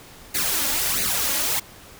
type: noise with flanger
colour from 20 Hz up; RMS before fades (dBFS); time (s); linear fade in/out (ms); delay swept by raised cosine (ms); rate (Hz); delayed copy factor
white; -23; 0.34-1.6; 10; 0.45 to 3.65; 1.5; +0.8
effects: pink hiss -45 dBFS RMS until 1.99 s